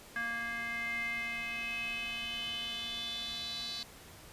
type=tone with band-pass filter sweep; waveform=square; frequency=233.1 Hz; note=A#3; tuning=in tune; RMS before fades=-38 dBFS; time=0.16-3.83 s; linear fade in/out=0 ms; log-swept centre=1700 to 4200 Hz; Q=7.1; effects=pink hiss -53 dBFS RMS until 4.32 s + resampled to 32000 Hz